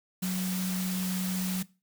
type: tone in noise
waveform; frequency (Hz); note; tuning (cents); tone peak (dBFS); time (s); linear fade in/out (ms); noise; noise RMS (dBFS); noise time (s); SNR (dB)
sine; 185; F#3; 0; -28; 0.22-1.63; 10; white; -37; 0.22-1.63; +6
effects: noise-tail reverb RT60 0.3 s tail -20 dB re dry